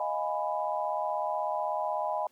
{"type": "chord", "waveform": "sine", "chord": "F half-diminished seventh", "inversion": "third", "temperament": "equal with one note detuned", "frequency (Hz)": [622.3, 698.5, 830.6, 993.5], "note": ["Eb5", "F5", "Ab5", "Cb6"], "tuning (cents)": [0, 0, 0, 10], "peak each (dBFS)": [-33, -36, -33, -34], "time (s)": [0, 2.27], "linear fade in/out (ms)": 2, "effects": ["pink hiss -67 dBFS RMS until 2.31 s", "high-pass 200 Hz 12 dB/octave"]}